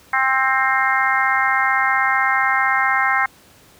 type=harmonic tone; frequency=264.3 Hz; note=C4; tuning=18 cents sharp; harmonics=3 / 4 / 5 / 6 / 7 / 8; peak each=-22 / -22 / -22 / -22 / -22 / -22 dBFS; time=0.13-3.26 s; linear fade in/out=5 ms; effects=pink hiss -49 dBFS RMS until 3.79 s + high-pass 60 Hz 12 dB/octave